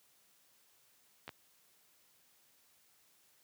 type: clicks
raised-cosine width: 0.3 ms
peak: -28 dBFS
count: 2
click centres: 1.279 / 1.292 s
effects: white hiss -69 dBFS RMS until 3.43 s + high-pass 80 Hz 12 dB/octave